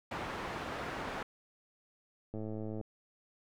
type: low-pass noise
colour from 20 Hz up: white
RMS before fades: -40 dBFS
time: 0.11-1.23 s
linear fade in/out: 5 ms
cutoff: 1400 Hz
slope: 12 dB/octave
type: click train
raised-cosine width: 2 ms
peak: -28 dBFS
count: 52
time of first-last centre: 2.34-2.812 s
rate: 108 Hz
effects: none